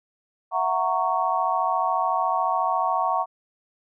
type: chord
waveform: sine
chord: F# dominant seventh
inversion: third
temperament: just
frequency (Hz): 666 / 740 / 925 / 1110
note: E5 / F#5 / A#5 / C#6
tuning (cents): +18 / 0 / -14 / +2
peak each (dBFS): -29 / -25 / -26 / -25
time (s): 0.51-3.26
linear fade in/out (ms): 50
effects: none